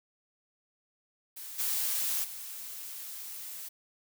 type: noise with level steps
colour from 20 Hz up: blue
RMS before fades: -43 / -31 / -42 dBFS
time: 1.36-3.69 s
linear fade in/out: 10 ms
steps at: 1.58 / 2.23 s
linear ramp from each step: 20 ms
effects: none